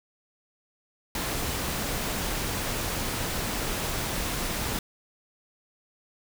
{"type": "noise", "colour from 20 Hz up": "pink", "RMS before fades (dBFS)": -30, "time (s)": [1.15, 4.79], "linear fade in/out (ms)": 2, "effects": []}